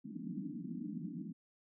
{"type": "band-pass noise", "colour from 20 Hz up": "pink", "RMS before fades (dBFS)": -43, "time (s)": [0.04, 1.33], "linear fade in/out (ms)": 20, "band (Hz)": [160, 310], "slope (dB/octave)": 96, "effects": []}